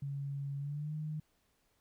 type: tone with pitch glide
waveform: sine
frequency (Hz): 140 to 153.56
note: C#3 to D#3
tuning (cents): +18 to -22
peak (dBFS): -36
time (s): 0.02-1.2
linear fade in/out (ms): 5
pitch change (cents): +160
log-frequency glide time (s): 0.58-0.94
effects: pink hiss -75 dBFS RMS until 1.8 s